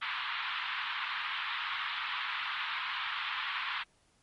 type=band-pass noise; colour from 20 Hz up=pink; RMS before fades=-36 dBFS; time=0.01-3.84 s; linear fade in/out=20 ms; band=980 to 3700 Hz; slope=48 dB/octave; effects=pink hiss -69 dBFS RMS until 4.22 s + MP3 48 kbps